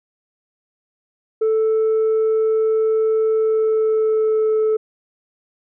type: tone with pitch glide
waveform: sine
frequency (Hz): 440 to 435.2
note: A4 to A4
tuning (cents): 0 to -19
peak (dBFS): -12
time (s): 1.41-4.77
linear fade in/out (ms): 10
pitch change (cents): -19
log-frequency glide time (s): 3.34-4.56
effects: tanh soft clip ceiling -13 dBFS